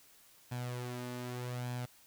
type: tone with flanger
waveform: sawtooth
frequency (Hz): 123.47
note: B2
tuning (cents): 0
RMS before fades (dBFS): -40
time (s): 0.51-1.86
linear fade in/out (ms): 10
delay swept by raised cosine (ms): 1.2 to 3.4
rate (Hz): 0.83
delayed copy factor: +0.55
effects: white hiss -62 dBFS RMS until 2.06 s